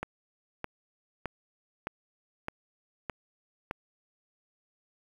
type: click train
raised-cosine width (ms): 0.5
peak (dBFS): -18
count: 7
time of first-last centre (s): 0.03-3.711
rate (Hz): 1.63
effects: 8-bit